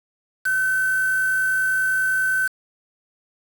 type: tone with quantisation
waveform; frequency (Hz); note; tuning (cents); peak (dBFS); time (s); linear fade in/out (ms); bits
sine; 1525; G6; -48; -18; 0.45-2.48; 10; 5
effects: none